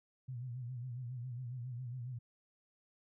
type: tone with vibrato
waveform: sine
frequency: 123.8 Hz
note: B2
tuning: 5 cents sharp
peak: -40 dBFS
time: 0.28-2.19 s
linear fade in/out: 10 ms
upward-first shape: sine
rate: 7.3 Hz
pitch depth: 92 cents each way
effects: none

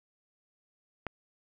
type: click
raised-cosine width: 0.5 ms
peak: -19 dBFS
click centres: 1.067 s
effects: none

